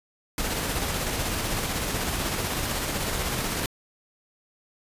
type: noise with tremolo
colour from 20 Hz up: pink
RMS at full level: -27 dBFS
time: 0.38-3.66 s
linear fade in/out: 2 ms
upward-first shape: square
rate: 16 Hz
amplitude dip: 25%
effects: resampled to 32000 Hz